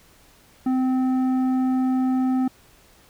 sine tone with tanh clipping, 258.2 Hz, C4, 23 cents flat, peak -20 dBFS, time 0.66-2.48 s, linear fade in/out 5 ms, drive 9 dB, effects pink hiss -54 dBFS RMS until 3.09 s

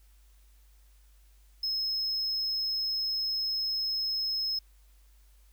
triangle tone, 5170 Hz, E8, 34 cents flat, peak -27 dBFS, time 1.63-4.59 s, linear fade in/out 5 ms, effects added 50 Hz sine -56 dBFS peak until 5.52 s + white hiss -68 dBFS RMS until 5.52 s

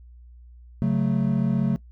triangle chord, F# minor, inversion second, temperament equal, 138.59 / 185 / 220 Hz, C#3 / F#3 / A3, 0 / 0 / 0 cents, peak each -22 dBFS, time 0.82-1.76 s, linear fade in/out 0 ms, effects noise-tail reverb RT60 0.1 s tail -21 dB re dry + added 60 Hz sine -44 dBFS peak until 1.91 s

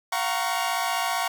sawtooth chord, Gb major seventh, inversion third, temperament equal with one note detuned, 698.5 / 753.8 / 932.3 / 1108.7 Hz, F5 / Gb5 / Bb5 / Db6, 0 / +32 / 0 / 0 cents, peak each -26 dBFS, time 0.12-1.28 s, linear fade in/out 5 ms, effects none

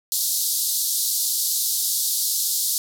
white band-pass noise, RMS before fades -23 dBFS, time 0.12-2.78 s, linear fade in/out 0 ms, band 3800 to 15000 Hz, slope 48 dB/octave, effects none

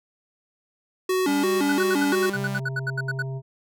square tone with vibrato, 325.7 Hz, E4, 21 cents flat, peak -21 dBFS, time 1.09-2.3 s, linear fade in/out 5 ms, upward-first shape square, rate 2.9 Hz, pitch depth 230 cents each way
sawtooth tone, 198.4 Hz, G3, 21 cents sharp, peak -25 dBFS, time 1.27-2.6 s, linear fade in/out 10 ms
triangle tone bursts, 1480 Hz, F#6, in tune, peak -22 dBFS, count 15, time 1.69-3.223 s, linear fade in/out 5 ms, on 35 ms, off 72 ms
harmonic tone, 133.2 Hz, C3, 31 cents sharp, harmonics 1 / 3 / 5 / 7, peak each -28 / -39 / -44 / -49 dBFS, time 2.33-3.42 s, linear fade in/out 50 ms
effects none

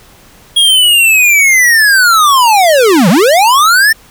square linear two-way sweep, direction down then up, 3304 to 155.56 to 1822 Hz, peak -5 dBFS, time 0.56-3.93 s, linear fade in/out 10 ms, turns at 3.09 s, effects pink hiss -41 dBFS RMS until 4.1 s

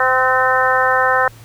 harmonic tone with a mistuned harmonic, 258.5 Hz, C4, 21 cents flat, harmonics 2 / 3 / 4 / 5 / 6 / 7, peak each -19 / -19 / -19 / -19 / -19 / -19 dBFS, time 0-1.28 s, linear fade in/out 2 ms, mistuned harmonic 6, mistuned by -23 cents, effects added 113 Hz sine -40 dBFS peak until 1.44 s + pink hiss -45 dBFS RMS until 1.44 s

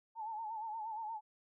sine tone with vibrato, 880 Hz, A5, in tune, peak -39 dBFS, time 0.15-1.21 s, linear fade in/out 50 ms, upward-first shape sine, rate 8.5 Hz, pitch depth 76 cents each way, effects none

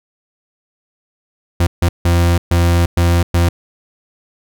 40% pulse tone bursts at uneven times, 86 Hz, F2, 26 cents flat, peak -9 dBFS, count 6, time 1.6-1.67 / 1.82-1.89 / 2.05-2.38 / 2.51-2.86 / 2.97-3.23 / 3.34-3.49 s, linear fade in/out 5 ms, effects none

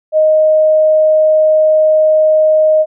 sine tone, 622.3 Hz, D#5, in tune, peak -6 dBFS, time 0.12-2.86 s, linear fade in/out 50 ms, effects none

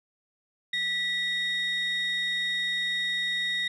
sine tone pair together, 1950 / 3728 Hz, B6 / A#7, -23 / -1 cents, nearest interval major seventh, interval 1122 cents, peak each -27 dBFS, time 0.73-3.68 s, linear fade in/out 5 ms, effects tanh soft clip ceiling -22 dBFS

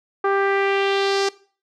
sawtooth tone with low-pass filter sweep, 394.2 Hz, G4, 10 cents sharp, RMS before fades -20 dBFS, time 0.24-1.29 s, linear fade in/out 5 ms, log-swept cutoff 1300 to 5700 Hz, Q 2.2, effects noise-tail reverb RT60 0.4 s tail -19 dB re dry

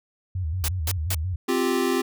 sine tone with vibrato, 84.8 Hz, E2, 50 cents sharp, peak -24 dBFS, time 0.35-1.36 s, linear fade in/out 5 ms, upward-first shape square, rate 5.6 Hz, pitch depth 150 cents each way
white noise bursts, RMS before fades -27 dBFS, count 3, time 0.64-1.146 s, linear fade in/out 0 ms, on 42 ms, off 190 ms
square chord, C suspended fourth, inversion none, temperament equal, 261.6 / 349.2 / 392 Hz, C4 / F4 / G4, 0 / 0 / 0 cents, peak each -26 dBFS, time 1.48-2.02 s, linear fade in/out 10 ms
effects none

